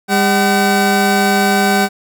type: tone pair together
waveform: 25% pulse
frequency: 201.2 / 762 Hz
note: G3 / G5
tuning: +45 / -49 cents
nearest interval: octave + major seventh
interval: 2306 cents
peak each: -10 dBFS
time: 0.08-1.89 s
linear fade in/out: 50 ms
effects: none